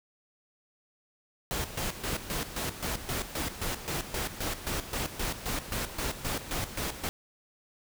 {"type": "noise with tremolo", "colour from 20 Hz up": "pink", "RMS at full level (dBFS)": -32, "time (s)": [1.51, 7.09], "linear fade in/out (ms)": 0, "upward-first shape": "square", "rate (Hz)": 3.8, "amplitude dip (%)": 70, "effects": []}